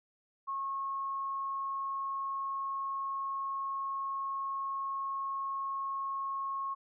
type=tone; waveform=sine; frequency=1090 Hz; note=C#6; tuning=29 cents flat; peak=-33 dBFS; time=0.47-6.75 s; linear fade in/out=20 ms; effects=none